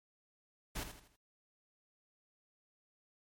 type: noise with echo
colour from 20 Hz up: pink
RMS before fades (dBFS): -40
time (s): 0.75-0.84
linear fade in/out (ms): 10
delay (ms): 81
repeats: 4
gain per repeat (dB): -8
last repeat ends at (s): 1.164
effects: MP3 64 kbps